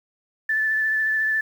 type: tone with vibrato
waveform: sine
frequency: 1751 Hz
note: A6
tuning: 9 cents flat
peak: -19 dBFS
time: 0.49-1.41 s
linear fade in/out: 5 ms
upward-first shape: triangle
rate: 14 Hz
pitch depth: 20 cents each way
effects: 8-bit